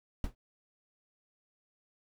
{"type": "noise with exponential decay", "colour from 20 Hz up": "brown", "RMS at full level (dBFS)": -29, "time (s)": [0.24, 0.35], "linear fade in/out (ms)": 2, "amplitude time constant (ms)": 22, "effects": []}